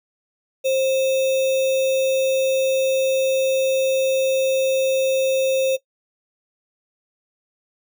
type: tone with sample-and-hold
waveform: sine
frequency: 530 Hz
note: C5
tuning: 22 cents sharp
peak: -16 dBFS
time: 0.64-5.77 s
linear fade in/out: 20 ms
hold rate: 3150 Hz
effects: noise-tail reverb RT60 0.1 s tail -18 dB re dry